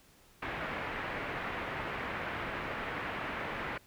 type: low-pass noise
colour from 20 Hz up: white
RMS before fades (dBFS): -38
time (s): 0.42-3.78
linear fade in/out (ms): 5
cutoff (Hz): 2200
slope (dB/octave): 24
effects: pink hiss -62 dBFS RMS until 3.86 s